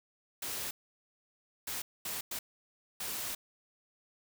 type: noise bursts at uneven times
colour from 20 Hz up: white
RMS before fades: -38 dBFS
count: 5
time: 0.42-0.71 / 1.67-1.82 / 2.05-2.21 / 2.31-2.39 / 3-3.35 s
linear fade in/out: 5 ms
effects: none